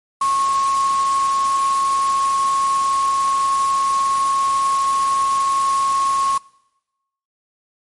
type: tone in noise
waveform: sine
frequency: 1092 Hz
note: C#6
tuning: 26 cents flat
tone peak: -15 dBFS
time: 0.21-6.38 s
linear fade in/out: 5 ms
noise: white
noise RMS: -30 dBFS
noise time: 0.21-6.38 s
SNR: +12 dB
effects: noise-tail reverb RT60 1.0 s tail -24 dB re dry + MP3 48 kbps